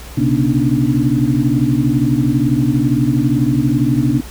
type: tone cluster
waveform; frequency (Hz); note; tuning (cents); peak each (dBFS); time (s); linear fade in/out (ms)
sine; 124.4 / 136.7 / 241.7 / 283.9 / 301.7; B2 / C#3 / B3 / C#4 / D4; +13 / -24 / -37 / +41 / +47; -18; 0.17-4.21; 10
effects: added 60 Hz sine -33 dBFS peak until 4.3 s + pink hiss -36 dBFS RMS until 4.3 s